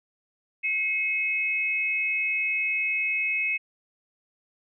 sine tone pair together, 2170 / 2550 Hz, C#7 / D#7, -37 / +42 cents, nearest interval minor third, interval 279 cents, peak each -28 / -25 dBFS, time 0.63-3.58 s, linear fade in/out 20 ms, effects none

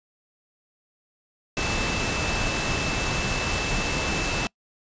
sine tone in noise, 2637 Hz, E7, in tune, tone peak -31 dBFS, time 1.57-4.47 s, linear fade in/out 0 ms, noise pink, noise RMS -26 dBFS, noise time 1.57-4.47 s, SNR -8 dB, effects noise-tail reverb RT60 0.1 s tail -26 dB re dry + resampled to 16000 Hz

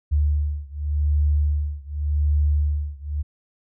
sine beating tone pair, 73.5 / 74.37 Hz, D2 / D2, +2 / +22 cents, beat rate 0.87 Hz, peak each -21 / -22 dBFS, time 0.11-3.23 s, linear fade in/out 20 ms, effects none

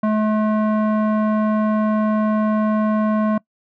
square tone with low-pass filter, 214.8 Hz, A3, 41 cents flat, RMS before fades -18 dBFS, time 0.03-3.38 s, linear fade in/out 5 ms, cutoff 1100 Hz, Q 1.6, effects noise-tail reverb RT60 0.1 s tail -23 dB re dry

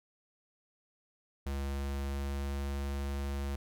square tone with pitch glide, 69.3 to 69.7 Hz, C#2 to C#2, 0 to +10 cents, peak -34 dBFS, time 1.46-3.56 s, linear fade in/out 5 ms, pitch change +10 cents, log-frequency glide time 1.96-2.54 s, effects none

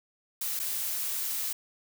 blue noise with dropouts, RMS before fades -32 dBFS, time 0.41-1.53 s, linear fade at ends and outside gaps 5 ms, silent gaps 0.593-0.597 s, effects none

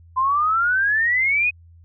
sine exponential sweep, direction up, 1018 to 2533 Hz, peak -16 dBFS, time 0.16-1.51 s, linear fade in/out 20 ms, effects added 84 Hz sine -45 dBFS peak until 1.84 s

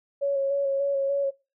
sine tone with vibrato, 554.4 Hz, C#5, in tune, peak -22 dBFS, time 0.21-1.31 s, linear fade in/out 20 ms, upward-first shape square, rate 3.4 Hz, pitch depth 19 cents each way, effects noise-tail reverb RT60 0.3 s tail -24 dB re dry

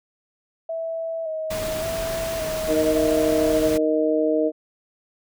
sine tone with vibrato, 644 Hz, E5, 41 cents flat, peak -25 dBFS, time 0.69-3.71 s, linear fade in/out 5 ms, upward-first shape square, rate 0.88 Hz, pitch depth 31 cents each way
pink noise, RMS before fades -31 dBFS, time 1.5-3.78 s, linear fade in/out 10 ms
harmonic tone, 155.56 Hz, D#3, in tune, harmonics 2 / 3 / 4, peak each -22 / -22 / -22 dBFS, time 2.67-4.52 s, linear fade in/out 50 ms
effects none

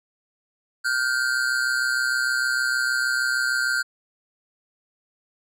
square tone pair together, 1422 / 1548.5 Hz, F6 / G6, +31 / -22 cents, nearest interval minor second, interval 147 cents, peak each -25 / -24 dBFS, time 0.84-3.83 s, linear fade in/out 20 ms, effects low-pass 11000 Hz 12 dB/octave

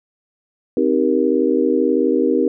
sine chord, C minor seventh, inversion none, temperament just, 261.6 / 314 / 392.4 / 470.9 Hz, C4 / Eb4 / G4 / Bb4, 0 / +16 / +2 / +18 cents, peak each -19 dBFS, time 0.77-2.48 s, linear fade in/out 2 ms, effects none

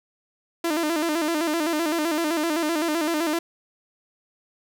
sawtooth tone with vibrato, 319.4 Hz, D#4, 45 cents sharp, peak -18 dBFS, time 0.64-3.39 s, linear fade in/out 5 ms, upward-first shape square, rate 7.8 Hz, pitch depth 93 cents each way, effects none

